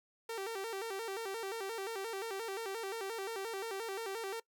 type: tone with vibrato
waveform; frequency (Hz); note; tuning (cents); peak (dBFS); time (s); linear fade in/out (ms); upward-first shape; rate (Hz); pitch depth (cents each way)
sawtooth; 420.9; G#4; +23; -34; 0.29-4.4; 5; square; 5.7; 140
effects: noise-tail reverb RT60 0.1 s tail -21 dB re dry